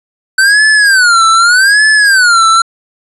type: tone with vibrato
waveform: square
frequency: 1516 Hz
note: F#6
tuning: 42 cents sharp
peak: -5 dBFS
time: 0.38-2.62 s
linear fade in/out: 5 ms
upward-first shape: sine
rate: 0.83 Hz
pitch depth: 230 cents each way
effects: resampled to 24000 Hz + 7-bit

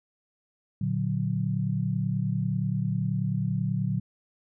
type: chord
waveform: sine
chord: Bb augmented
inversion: none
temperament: equal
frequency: 116.54 / 146.83 / 185 Hz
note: Bb2 / D3 / F#3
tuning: 0 / 0 / 0 cents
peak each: -29 dBFS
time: 0.81-4 s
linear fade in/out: 5 ms
effects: none

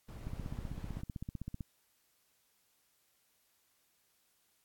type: noise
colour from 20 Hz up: brown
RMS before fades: -46 dBFS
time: 0.08-1.02 s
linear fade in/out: 10 ms
type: click train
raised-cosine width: 5 ms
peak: -28 dBFS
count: 22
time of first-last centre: 0.27-1.608 s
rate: 15.7 Hz
effects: white hiss -74 dBFS RMS until 4.64 s + AAC 64 kbps

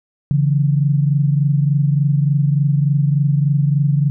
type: tone pair together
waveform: sine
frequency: 141.19 / 164.6 Hz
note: C#3 / E3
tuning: +32 / -2 cents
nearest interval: minor third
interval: 266 cents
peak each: -13 / -19 dBFS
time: 0.31-4.1 s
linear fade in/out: 0 ms
effects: none

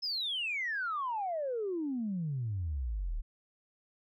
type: exponential sweep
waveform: sine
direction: down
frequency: 5274 to 34.65 Hz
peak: -31 dBFS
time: 0.02-3.22 s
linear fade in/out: 20 ms
effects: tanh soft clip ceiling -27 dBFS

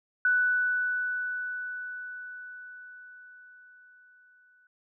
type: tone with exponential decay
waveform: sine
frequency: 1487 Hz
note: F#6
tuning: 8 cents sharp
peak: -20 dBFS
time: 0.25-4.67 s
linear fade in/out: 2 ms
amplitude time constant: 960 ms
effects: none

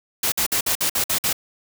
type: noise bursts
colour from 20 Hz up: white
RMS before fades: -21 dBFS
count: 8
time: 0.23-1.329 s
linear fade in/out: 5 ms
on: 91 ms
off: 53 ms
effects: none

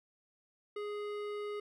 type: tone with hard clipping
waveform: triangle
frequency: 415.3 Hz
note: G#4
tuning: in tune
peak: -39 dBFS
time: 0.76-1.6 s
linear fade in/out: 5 ms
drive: 18 dB
effects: none

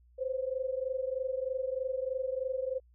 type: tone pair together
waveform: sine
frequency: 511.8 / 535 Hz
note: C5 / C5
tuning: -38 / +38 cents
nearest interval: minor second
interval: 76 cents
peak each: -33 / -35 dBFS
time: 0.18-2.8 s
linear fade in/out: 20 ms
effects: added 60 Hz sine -59 dBFS peak until 2.94 s

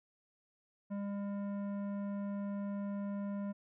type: tone with tanh clipping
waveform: sine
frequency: 201.2 Hz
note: G3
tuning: 45 cents sharp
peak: -38 dBFS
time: 0.9-3.53 s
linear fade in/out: 20 ms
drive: 13 dB
effects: none

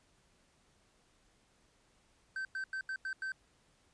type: tone bursts at uneven times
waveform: triangle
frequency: 1548 Hz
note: G6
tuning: 22 cents flat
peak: -34 dBFS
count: 6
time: 2.36-2.45 / 2.55-2.64 / 2.73-2.81 / 2.89-2.96 / 3.05-3.13 / 3.22-3.32 s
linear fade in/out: 2 ms
effects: pink hiss -70 dBFS RMS until 3.93 s + resampled to 22050 Hz

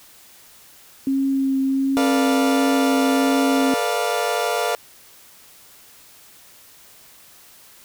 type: tone with vibrato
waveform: sine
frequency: 269.8 Hz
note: C#4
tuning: 47 cents flat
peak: -17 dBFS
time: 1.07-3.74 s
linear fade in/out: 2 ms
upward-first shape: triangle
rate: 1.4 Hz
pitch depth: 14 cents each way
type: chord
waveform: 30% pulse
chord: B half-diminished seventh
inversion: third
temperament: equal with one note detuned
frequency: 440 / 486.5 / 587.3 / 698.5 Hz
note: A4 / B4 / D5 / F5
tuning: 0 / -26 / 0 / 0 cents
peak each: -24 / -23 / -24 / -21 dBFS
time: 1.97-4.75 s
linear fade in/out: 0 ms
effects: white hiss -48 dBFS RMS until 7.84 s

